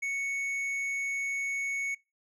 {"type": "tone with tanh clipping", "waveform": "sine", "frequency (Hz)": 2217, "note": "C#7", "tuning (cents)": 0, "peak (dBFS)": -31, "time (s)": [0.02, 1.95], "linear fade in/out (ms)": 10, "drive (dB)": 7, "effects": ["noise-tail reverb RT60 0.3 s tail -26 dB re dry"]}